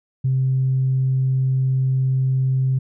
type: tone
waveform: sine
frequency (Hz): 131.4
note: C3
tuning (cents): +8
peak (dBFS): -15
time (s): 0.24-2.79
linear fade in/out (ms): 10
effects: tanh soft clip ceiling -11 dBFS